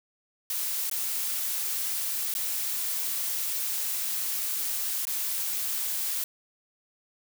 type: noise with dropouts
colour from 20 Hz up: blue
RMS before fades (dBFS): -30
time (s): 0.5-6.24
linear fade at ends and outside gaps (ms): 1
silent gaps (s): 0.898-0.913 / 2.34-2.35 / 5.052-5.07
effects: none